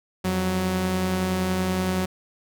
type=tone pair together; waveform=sawtooth; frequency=87.5 / 185.6 Hz; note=F2 / F#3; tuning=+4 / +6 cents; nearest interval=octave + minor second; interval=1302 cents; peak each=-26 / -19 dBFS; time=0.24-2.06 s; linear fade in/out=10 ms; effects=none